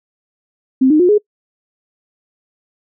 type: tone with pitch steps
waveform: sine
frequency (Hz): 262 / 306.2 / 357.9 / 418.3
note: C4 / D#4 / F4 / G#4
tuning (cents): +2 / -28 / +42 / +12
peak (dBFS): -7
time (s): 0.81-1.182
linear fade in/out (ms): 10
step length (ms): 93
effects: noise-tail reverb RT60 0.1 s tail -26 dB re dry